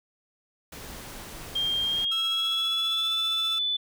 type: noise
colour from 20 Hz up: pink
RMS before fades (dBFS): -41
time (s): 0.72-2.05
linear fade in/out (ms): 5
type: tone with pitch glide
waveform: sine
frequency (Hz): 3200 to 3490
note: G7 to A7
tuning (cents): +35 to -15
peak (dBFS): -24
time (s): 1.55-3.77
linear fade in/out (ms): 10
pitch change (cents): +150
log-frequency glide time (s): 1.83-3.13
type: tone with tremolo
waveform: sawtooth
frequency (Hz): 1323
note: E6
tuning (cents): +6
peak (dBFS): -30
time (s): 2.11-3.59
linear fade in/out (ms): 10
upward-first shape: sine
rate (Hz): 15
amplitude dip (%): 35
effects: none